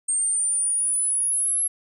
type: exponential sweep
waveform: sine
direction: up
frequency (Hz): 8560 to 11175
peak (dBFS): -20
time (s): 0.08-1.68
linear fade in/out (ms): 10
effects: none